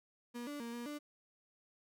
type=tone with pitch steps; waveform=35% pulse; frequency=239.9 / 291.1 / 233.9 / 238.5 / 294.8 Hz; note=A#3 / D4 / A#3 / A#3 / D4; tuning=+50 / -15 / +6 / +40 / +7 cents; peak=-40 dBFS; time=0.34-0.99 s; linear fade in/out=20 ms; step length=130 ms; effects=none